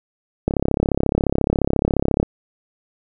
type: click train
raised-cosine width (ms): 2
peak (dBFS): -3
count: 61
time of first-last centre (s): 0.48-2.229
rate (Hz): 34.3
effects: none